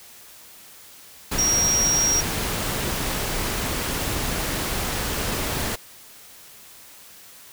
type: tone in noise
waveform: sine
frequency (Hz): 5650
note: F8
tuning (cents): +19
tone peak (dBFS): -18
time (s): 1.38-2.21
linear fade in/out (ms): 10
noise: pink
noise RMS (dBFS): -26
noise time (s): 1.31-5.76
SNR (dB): +5
effects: white hiss -46 dBFS RMS until 7.52 s